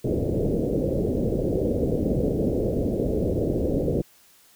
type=low-pass noise; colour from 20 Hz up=white; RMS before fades=-24 dBFS; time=0.04-4.02 s; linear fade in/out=10 ms; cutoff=540 Hz; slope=48 dB/octave; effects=white hiss -56 dBFS RMS until 4.55 s